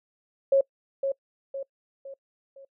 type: tone with echo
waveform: sine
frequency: 546 Hz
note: C#5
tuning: 26 cents flat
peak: -16 dBFS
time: 0.52-0.61 s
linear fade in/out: 5 ms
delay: 510 ms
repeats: 4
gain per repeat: -7 dB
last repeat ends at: 2.65 s
effects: noise-tail reverb RT60 0.1 s tail -25 dB re dry